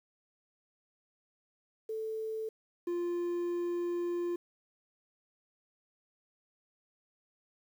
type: tone pair in turn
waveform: sine / triangle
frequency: 440 / 348.5 Hz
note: A4 / F4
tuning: 0 / -4 cents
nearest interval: major third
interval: 404 cents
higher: first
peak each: -34 / -29 dBFS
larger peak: second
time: 1.89-2.49 / 2.87-4.36 s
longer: second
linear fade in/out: 5 ms
effects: 10-bit